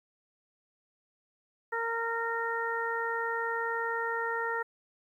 harmonic tone, 460.7 Hz, A#4, 20 cents flat, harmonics 1 / 2 / 3 / 4, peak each -35 / -35 / -35 / -35 dBFS, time 1.72-4.63 s, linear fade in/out 10 ms, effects 11-bit

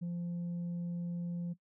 sine tone, 173.3 Hz, F3, 13 cents flat, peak -32 dBFS, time 0.01-1.54 s, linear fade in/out 20 ms, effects noise-tail reverb RT60 0.1 s tail -18 dB re dry + tanh soft clip ceiling -34 dBFS

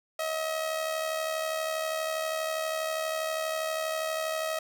sawtooth tone with amplitude modulation, 637 Hz, D#5, 41 cents sharp, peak -23 dBFS, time 0.19-4.59 s, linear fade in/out 5 ms, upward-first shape sine, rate 72.4 Hz, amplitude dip 50%, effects none

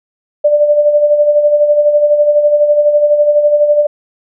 sine tone with tremolo, 591 Hz, D5, 11 cents sharp, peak -4 dBFS, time 0.44-3.87 s, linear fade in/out 10 ms, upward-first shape sine, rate 12 Hz, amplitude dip 55%, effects none

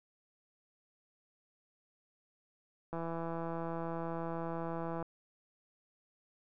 click train, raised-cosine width 1 ms, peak -26 dBFS, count 349, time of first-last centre 2.93-5.026 s, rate 166 Hz, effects none

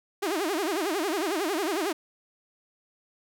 sawtooth tone with vibrato, 355.4 Hz, F4, 30 cents sharp, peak -22 dBFS, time 0.22-1.93 s, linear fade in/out 10 ms, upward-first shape sine, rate 11 Hz, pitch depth 270 cents each way, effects none

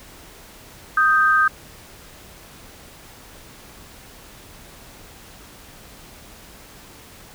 sine tone pair together, 1245 / 1568.7 Hz, D#6 / G6, +1 / +1 cents, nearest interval major third, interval 400 cents, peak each -16 dBFS, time 0.97-1.48 s, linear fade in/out 5 ms, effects pink hiss -44 dBFS RMS until 7.34 s

